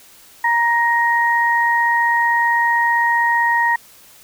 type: tone pair together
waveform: sine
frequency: 939 / 1874.6 Hz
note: A#5 / A#6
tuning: +12 / +9 cents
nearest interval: octave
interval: 1197 cents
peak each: -16 dBFS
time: 0.44-3.76 s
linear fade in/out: 5 ms
effects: white hiss -46 dBFS RMS until 4.23 s